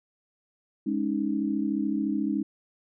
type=chord; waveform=sine; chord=Ab suspended fourth; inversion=none; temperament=equal; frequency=207.7 / 277.2 / 311.1 Hz; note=Ab3 / Db4 / Eb4; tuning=0 / 0 / 0 cents; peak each=-29 dBFS; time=0.86-2.43 s; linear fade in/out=10 ms; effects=none